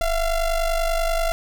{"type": "ring-modulated tone", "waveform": "square", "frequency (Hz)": 345.1, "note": "F4", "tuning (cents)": -21, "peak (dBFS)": -17, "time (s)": [0.01, 1.32], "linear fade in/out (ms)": 0, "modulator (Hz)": 320, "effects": []}